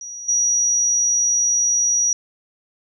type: tone with level steps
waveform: sine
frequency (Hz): 5790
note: F#8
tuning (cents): -38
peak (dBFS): -30 / -15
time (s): 0.01-2.13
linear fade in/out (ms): 2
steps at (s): 0.28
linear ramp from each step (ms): 10
effects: none